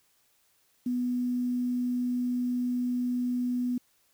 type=tone with quantisation; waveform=sine; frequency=246.9 Hz; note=B3; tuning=in tune; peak=-26 dBFS; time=0.86-3.78 s; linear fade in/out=5 ms; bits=9; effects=white hiss -68 dBFS RMS until 4.13 s